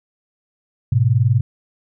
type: tone pair together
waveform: sine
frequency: 107.05 / 127.3 Hz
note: A2 / C3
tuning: -47 / -47 cents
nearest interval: minor third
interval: 300 cents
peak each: -15 dBFS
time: 0.92-1.41 s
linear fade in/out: 5 ms
effects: none